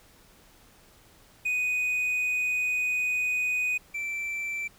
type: tone pair in turn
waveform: triangle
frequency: 2489 / 2337 Hz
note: D#7 / D7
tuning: 0 / -9 cents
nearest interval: minor second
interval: 109 cents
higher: first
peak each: -23 / -28 dBFS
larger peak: first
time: 1.45-3.78 / 3.94-4.68 s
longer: first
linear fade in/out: 10 ms
effects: pink hiss -57 dBFS RMS until 4.78 s